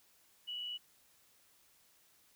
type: tone with amplitude modulation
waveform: sine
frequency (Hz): 2942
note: F#7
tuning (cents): -11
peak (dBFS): -37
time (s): 0.47-0.78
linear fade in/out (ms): 20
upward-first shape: sine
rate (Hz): 121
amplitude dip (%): 40
effects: white hiss -68 dBFS RMS until 2.35 s